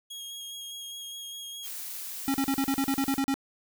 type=tone with vibrato; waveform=sawtooth; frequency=3279 Hz; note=G#7; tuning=23 cents flat; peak=-35 dBFS; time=0.1-1.67 s; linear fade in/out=10 ms; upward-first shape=square; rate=4.9 Hz; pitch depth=12 cents each way
type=noise; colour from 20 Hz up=blue; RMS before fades=-38 dBFS; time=1.62-3.21 s; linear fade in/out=50 ms
type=tone bursts; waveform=square; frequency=272.3 Hz; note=C#4; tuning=31 cents flat; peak=-25 dBFS; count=11; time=2.28-3.341 s; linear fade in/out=0 ms; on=61 ms; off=39 ms
effects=none